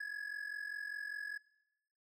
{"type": "ring-modulated tone", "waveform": "triangle", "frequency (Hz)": 1686, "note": "G#6", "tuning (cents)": 26, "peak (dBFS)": -35, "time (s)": [0, 1.38], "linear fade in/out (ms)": 5, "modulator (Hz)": 22.5, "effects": ["noise-tail reverb RT60 0.9 s tail -22 dB re dry"]}